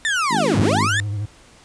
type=linear two-way sweep; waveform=35% pulse; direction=down then up; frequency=1834 to 75.8 to 1834 Hz; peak=-16 dBFS; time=0.05-1 s; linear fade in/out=0 ms; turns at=0.6 s
type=harmonic tone; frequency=52.1 Hz; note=G#1; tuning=6 cents sharp; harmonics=3 / 4 / 5 / 6 / 7 / 8; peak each=-27 / -24 / -26 / -28 / -32 / -34 dBFS; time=0.29-0.89 s; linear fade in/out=50 ms
type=tone with vibrato; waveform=triangle; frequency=103.1 Hz; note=G#2; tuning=12 cents flat; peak=-20 dBFS; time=0.54-1.26 s; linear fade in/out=10 ms; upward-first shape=sine; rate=12 Hz; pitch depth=56 cents each way
effects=pink hiss -49 dBFS RMS until 1.64 s + resampled to 22050 Hz